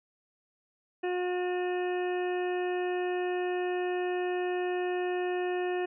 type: harmonic tone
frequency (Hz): 360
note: F#4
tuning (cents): -47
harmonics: 1 / 2 / 3 / 4 / 5 / 7 / 8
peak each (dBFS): -29 / -36 / -48 / -48 / -41 / -45 / -50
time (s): 1.03-5.86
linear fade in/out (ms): 10
effects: none